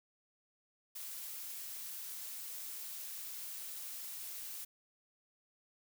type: noise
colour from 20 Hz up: blue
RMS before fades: -45 dBFS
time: 0.95-4.65 s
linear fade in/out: 10 ms
effects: none